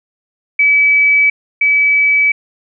sine tone pair in turn, 2291 / 2291 Hz, D7 / D7, -44 / -44 cents, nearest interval unison, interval 0 cents, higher neither, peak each -7 / -8 dBFS, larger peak first, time 0.59-1.3 / 1.61-2.32 s, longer neither, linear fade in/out 5 ms, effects none

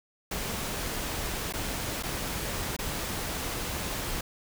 pink noise with dropouts, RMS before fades -33 dBFS, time 0.31-4.21 s, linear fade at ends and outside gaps 5 ms, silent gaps 1.526-1.536 / 2.027-2.033 / 2.766-2.788 s, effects none

